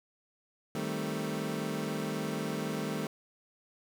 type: chord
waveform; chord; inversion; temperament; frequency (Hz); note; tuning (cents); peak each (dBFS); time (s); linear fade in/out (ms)
25% pulse; A half-diminished seventh; second; equal; 155.56 / 196 / 220 / 261.6; Eb3 / G3 / A3 / C4; 0 / 0 / 0 / 0; -34 / -35 / -33 / -37; 0.75-3.07; 2
effects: none